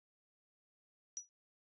sine tone with exponential decay, 5860 Hz, F#8, 18 cents flat, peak -36 dBFS, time 1.17-1.29 s, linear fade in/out 0 ms, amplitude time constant 24 ms, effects resampled to 16000 Hz

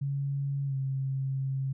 sine tone with pitch glide, 139.5 to 134.51 Hz, C#3 to C3, +11 to +48 cents, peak -28 dBFS, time 0.01-1.73 s, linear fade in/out 10 ms, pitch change -63 cents, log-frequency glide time 0.66-0.75 s, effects none

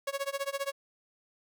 sawtooth tone with tremolo, 554.4 Hz, C#5, in tune, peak -25 dBFS, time 0.07-0.72 s, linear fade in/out 5 ms, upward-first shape sine, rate 15 Hz, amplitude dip 95%, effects none

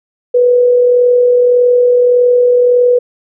sine tone with amplitude modulation, 491.2 Hz, B4, 9 cents flat, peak -4 dBFS, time 0.34-2.99 s, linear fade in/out 10 ms, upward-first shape sine, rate 41.7 Hz, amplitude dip 30%, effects none

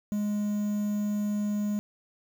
triangle tone with quantisation, 207.7 Hz, G#3, in tune, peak -24 dBFS, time 0.12-1.79 s, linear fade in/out 0 ms, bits 8, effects none

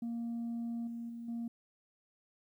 sine tone with level steps, 233.5 Hz, A#3, 3 cents sharp, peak -33 / -38 / -41 / -34 dBFS, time 0.02-1.48 s, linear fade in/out 5 ms, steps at 0.87 / 1.09 / 1.28 s, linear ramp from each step 5 ms, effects tanh soft clip ceiling -34 dBFS + 12-bit

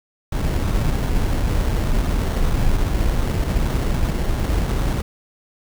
brown noise with sample-and-hold, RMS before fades -19 dBFS, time 0.32-5.02 s, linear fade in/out 5 ms, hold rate 2450 Hz, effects none

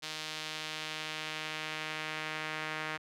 sawtooth tone with band-pass filter sweep, 155.56 Hz, D#3, in tune, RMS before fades -39 dBFS, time 0.02-2.98 s, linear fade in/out 20 ms, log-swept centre 4000 to 1900 Hz, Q 1.3, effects none

